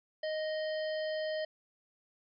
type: harmonic tone with a mistuned harmonic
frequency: 622.3 Hz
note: D#5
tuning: in tune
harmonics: 1 / 3 / 5 / 7 / 8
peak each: -33 / -43 / -47 / -50 / -51 dBFS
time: 0.23-1.45 s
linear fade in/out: 5 ms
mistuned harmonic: 7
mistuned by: -17 cents
effects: none